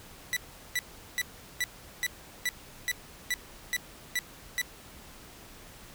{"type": "tone bursts", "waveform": "sawtooth", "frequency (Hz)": 1970, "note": "B6", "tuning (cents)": -5, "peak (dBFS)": -23, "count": 11, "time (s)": [0.33, 4.615], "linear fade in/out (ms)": 0, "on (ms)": 35, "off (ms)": 390, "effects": ["pink hiss -50 dBFS RMS until 5.94 s"]}